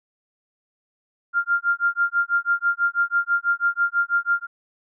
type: tone with tremolo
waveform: sine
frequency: 1396.9 Hz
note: F6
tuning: in tune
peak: -15 dBFS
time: 1.33-4.47 s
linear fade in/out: 50 ms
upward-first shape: sine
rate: 6.1 Hz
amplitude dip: 100%
effects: none